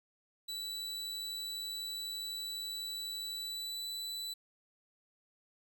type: tone with pitch glide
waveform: 40% pulse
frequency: 3951 to 3976 Hz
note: B7 to B7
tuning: 0 to +11 cents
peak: -37 dBFS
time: 0.48-4.34 s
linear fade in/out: 10 ms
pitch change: +11 cents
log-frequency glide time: 3.34-3.9 s
effects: none